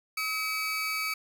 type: tone pair together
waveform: 30% pulse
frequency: 1281.3 / 2283 Hz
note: E6 / D7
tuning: -50 / -50 cents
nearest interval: minor seventh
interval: 1000 cents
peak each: -32 / -28 dBFS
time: 0.17-1.14 s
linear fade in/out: 5 ms
effects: none